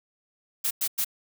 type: noise bursts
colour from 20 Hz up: blue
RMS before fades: -26 dBFS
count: 3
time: 0.64-1.047 s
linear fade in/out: 10 ms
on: 69 ms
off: 100 ms
effects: none